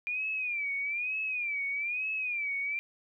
sine tone with vibrato, 2400 Hz, D7, 37 cents sharp, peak -30 dBFS, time 0.07-2.79 s, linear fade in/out 0 ms, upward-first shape sine, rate 1.1 Hz, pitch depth 130 cents each way, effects 12-bit

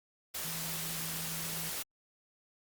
sine tone in noise, 163.4 Hz, E3, 15 cents flat, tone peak -44 dBFS, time 0.44-1.7 s, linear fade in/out 10 ms, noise white, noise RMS -38 dBFS, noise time 0.34-1.83 s, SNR -9 dB, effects Opus 48 kbps

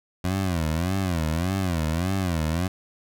20% pulse tone with vibrato, 87 Hz, F2, 6 cents flat, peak -18 dBFS, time 0.24-2.68 s, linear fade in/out 5 ms, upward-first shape sine, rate 1.7 Hz, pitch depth 190 cents each way, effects none

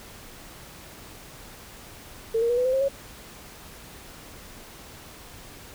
sine tone with pitch steps, 452 / 467.1 / 482.8 / 498.9 / 515.6 / 532.9 / 550.7 Hz, A4 / A#4 / B4 / B4 / C5 / C5 / C#5, +47 / +3 / -39 / +17 / -26 / +32 / -11 cents, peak -20 dBFS, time 2.34-2.886 s, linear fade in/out 10 ms, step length 78 ms, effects pink hiss -45 dBFS RMS until 5.74 s

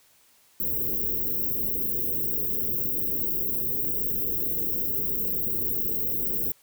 white band-stop noise, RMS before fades -27 dBFS, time 0.6-6.52 s, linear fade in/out 2 ms, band 500 to 14000 Hz, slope 96 dB/octave, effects white hiss -60 dBFS RMS until 6.62 s

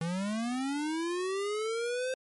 square linear sweep, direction up, 160.8 to 523.3 Hz, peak -31 dBFS, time 0.01-2.14 s, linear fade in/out 2 ms, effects MP3 48 kbps

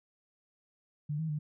sine tone with pitch steps, 148.5 / 159.5 / 150.5 Hz, D3 / D#3 / D3, +20 / +43 / +43 cents, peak -31 dBFS, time 1.09-1.39 s, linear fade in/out 10 ms, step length 100 ms, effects none

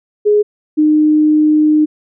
sine tone pair in turn, 417.3 / 305.2 Hz, G#4 / D#4, +8 / -33 cents, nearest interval perfect fourth, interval 541 cents, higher first, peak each -7 dBFS, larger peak neither, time 0.25-0.43 / 0.77-1.86 s, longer second, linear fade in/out 20 ms, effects none

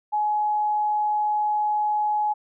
sine tone, 843 Hz, G#5, 26 cents sharp, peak -20 dBFS, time 0.12-2.34 s, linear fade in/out 20 ms, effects none

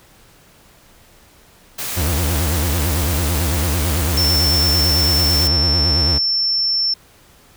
white noise, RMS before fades -25 dBFS, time 1.78-5.48 s, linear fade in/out 10 ms
40% pulse tone with vibrato, 79.7 Hz, D#2, 42 cents sharp, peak -16 dBFS, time 1.96-6.19 s, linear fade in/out 20 ms, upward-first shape sine, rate 9 Hz, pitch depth 210 cents each way
sine tone, 5380 Hz, E8, 34 cents sharp, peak -15 dBFS, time 4.17-6.94 s, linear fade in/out 5 ms
effects pink hiss -49 dBFS RMS until 7.56 s

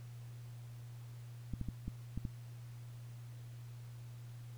clicks, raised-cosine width 5 ms, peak -26 dBFS, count 6, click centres 1.537 / 1.613 / 1.687 / 1.88 / 2.176 / 2.252 s, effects added 119 Hz sine -47 dBFS peak until 4.57 s + pink hiss -64 dBFS RMS until 4.57 s

